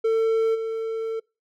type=tone with level steps; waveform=triangle; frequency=448.3 Hz; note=A4; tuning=32 cents sharp; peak=-16 / -23 dBFS; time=0.04-1.2 s; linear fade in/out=10 ms; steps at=0.54 s; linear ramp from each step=20 ms; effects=noise-tail reverb RT60 0.3 s tail -26 dB re dry